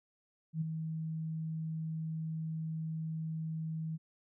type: tone with ADSR envelope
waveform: sine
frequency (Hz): 159.8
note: D#3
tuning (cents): +47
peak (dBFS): -29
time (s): 0.53-3.98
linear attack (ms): 82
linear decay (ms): 14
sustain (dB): -6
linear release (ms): 30
effects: none